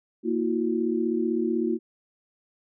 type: tone cluster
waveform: sine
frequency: 231.6 / 326 / 361.9 Hz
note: A#3 / E4 / F#4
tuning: -11 / -19 / -38 cents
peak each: -27 dBFS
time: 0.23-1.79 s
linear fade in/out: 50 ms
effects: none